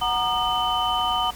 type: tone cluster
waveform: sine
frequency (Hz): 740 / 937 / 1217 / 3038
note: F#5 / A#5 / D#6 / F#7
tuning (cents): 0 / +9 / -39 / +45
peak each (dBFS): -26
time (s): 0.01-1.31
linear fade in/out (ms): 10
effects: added 50 Hz sine -41 dBFS peak until 1.35 s + pink hiss -41 dBFS RMS until 1.35 s